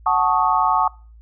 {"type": "chord", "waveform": "sine", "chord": "D# half-diminished seventh", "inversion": "first", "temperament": "equal with one note detuned", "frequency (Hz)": [740, 880, 1108.7, 1248.8], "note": ["F#5", "A5", "C#6", "D#6"], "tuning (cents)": [0, 0, 0, 6], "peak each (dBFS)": [-21, -19, -19, -22], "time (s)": [0.06, 0.88], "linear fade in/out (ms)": 5, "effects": ["noise-tail reverb RT60 0.4 s tail -25 dB re dry", "added 56 Hz sine -42 dBFS peak until 1.21 s"]}